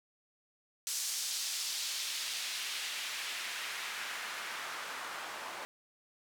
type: noise with band-pass filter sweep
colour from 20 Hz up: white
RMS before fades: -39 dBFS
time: 0.87-5.65 s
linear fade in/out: 0 ms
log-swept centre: 6200 to 920 Hz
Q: 1.1
effects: none